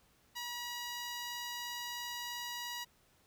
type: tone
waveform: 10% pulse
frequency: 963 Hz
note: B5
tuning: 44 cents flat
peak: -31 dBFS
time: 0.35-2.85 s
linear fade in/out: 20 ms
effects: pink hiss -69 dBFS RMS until 3.26 s